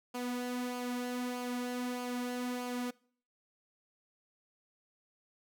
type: tone with flanger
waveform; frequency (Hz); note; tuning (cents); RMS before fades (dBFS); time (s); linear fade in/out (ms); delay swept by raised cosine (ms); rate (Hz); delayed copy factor
sawtooth; 246.9; B3; 0; -37; 0.14-2.91; 10; 0.52 to 3.22; 1.6; -0.5
effects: noise-tail reverb RT60 0.5 s tail -23 dB re dry